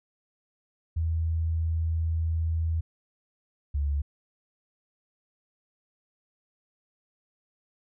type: tone pair in turn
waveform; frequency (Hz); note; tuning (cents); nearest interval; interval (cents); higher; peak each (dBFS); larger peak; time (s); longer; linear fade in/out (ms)
sine; 81.5 / 71.6; E2 / D2; -19 / -43; major second; 224; first; -24; neither; 0.96-2.81 / 3.74-4.02; first; 10
effects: none